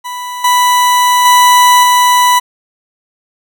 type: tone with level steps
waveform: 40% pulse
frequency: 987.8 Hz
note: B5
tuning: in tune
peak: -19 / -6 / -3 / -5 dBFS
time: 0.04-2.4 s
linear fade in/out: 20 ms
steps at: 0.44 / 1.25 / 1.83 s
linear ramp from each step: 5 ms
effects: none